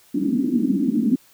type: band-pass noise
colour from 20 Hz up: white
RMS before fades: -20 dBFS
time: 0.14-1.16 s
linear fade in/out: 10 ms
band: 210 to 280 Hz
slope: 48 dB/octave
effects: white hiss -54 dBFS RMS until 1.33 s